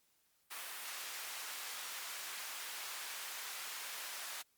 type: high-pass noise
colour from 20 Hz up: pink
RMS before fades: -45 dBFS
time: 0.5-4.43 s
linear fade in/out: 20 ms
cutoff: 1200 Hz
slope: 12 dB/octave
effects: white hiss -75 dBFS RMS until 4.57 s + Opus 48 kbps